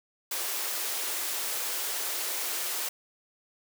white high-pass noise, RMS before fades -32 dBFS, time 0.31-2.89 s, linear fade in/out 5 ms, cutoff 320 Hz, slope 48 dB/octave, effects none

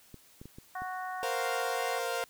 clicks, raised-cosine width 3 ms, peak -33 dBFS, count 5, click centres 0.143 / 0.415 / 0.456 / 0.585 / 0.82 s
harmonic tone, 370 Hz, F#4, in tune, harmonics 2 / 3 / 4 / 5, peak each -37 / -41 / -43 / -45 dBFS, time 0.75-1.99 s, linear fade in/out 5 ms
sawtooth chord, Bb suspended second, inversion none, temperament equal, 466.2 / 523.3 / 698.5 Hz, Bb4 / C5 / F5, 0 / 0 / 0 cents, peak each -32 dBFS, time 1.23-2.24 s, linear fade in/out 0 ms
effects white hiss -60 dBFS RMS until 2.29 s

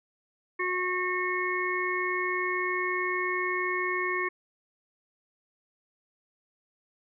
harmonic tone, 364.4 Hz, F#4, 26 cents flat, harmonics 1 / 3 / 5 / 6, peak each -32 / -32 / -32 / -32 dBFS, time 0.59-4.29 s, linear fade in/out 10 ms, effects none

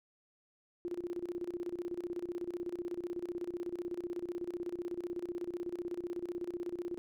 sine tone with tremolo, 349.2 Hz, F4, in tune, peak -34 dBFS, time 0.85-6.98 s, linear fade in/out 0 ms, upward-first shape square, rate 16 Hz, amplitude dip 80%, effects none

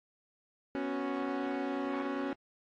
sawtooth chord, B suspended second, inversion none, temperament equal, 246.9 / 277.2 / 370 Hz, B3 / C#4 / F#4, 0 / 0 / 0 cents, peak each -36 / -30 / -35 dBFS, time 0.75-2.33 s, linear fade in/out 0 ms, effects low-pass 2000 Hz 12 dB/octave + AAC 48 kbps

